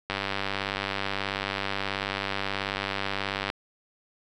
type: click train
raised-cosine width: 0.3 ms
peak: -12 dBFS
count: 336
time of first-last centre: 0.1-3.501 s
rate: 98.5 Hz
effects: none